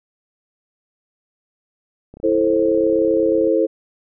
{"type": "click train", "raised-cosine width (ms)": 2, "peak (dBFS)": -25, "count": 45, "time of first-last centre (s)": [2.14, 3.473], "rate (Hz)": 33}
{"type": "chord", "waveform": "sine", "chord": "A minor", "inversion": "second", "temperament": "just", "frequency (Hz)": [330, 440, 528], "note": ["E4", "A4", "C5"], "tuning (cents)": [2, 0, 16], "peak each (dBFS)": -18, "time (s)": [2.23, 3.67], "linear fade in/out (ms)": 20}
{"effects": []}